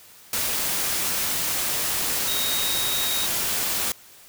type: tone in noise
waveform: sine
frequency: 3763 Hz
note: A#7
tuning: 16 cents sharp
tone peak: -27 dBFS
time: 2.28-3.26 s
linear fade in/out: 2 ms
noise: white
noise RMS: -25 dBFS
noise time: 0.33-3.92 s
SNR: -5 dB
effects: white hiss -49 dBFS RMS until 4.28 s